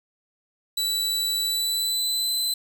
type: tone with pitch glide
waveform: sawtooth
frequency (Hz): 3951 to 4034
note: B7 to B7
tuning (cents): 0 to +36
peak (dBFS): -20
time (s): 0.77-2.54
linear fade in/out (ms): 5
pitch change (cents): +36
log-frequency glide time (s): 1.44-2.31
effects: 8-bit